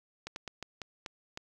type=slowing click train; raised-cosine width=0.2 ms; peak=-22 dBFS; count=7; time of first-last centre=0.27-1.374 s; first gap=91 ms; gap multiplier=1.28; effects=none